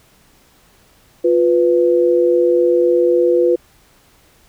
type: tone pair together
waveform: sine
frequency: 352 / 495.6 Hz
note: F4 / B4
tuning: +14 / +6 cents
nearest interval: tritone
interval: 592 cents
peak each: -13 / -13 dBFS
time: 1.24-3.56 s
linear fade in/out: 10 ms
effects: pink hiss -52 dBFS RMS until 4.48 s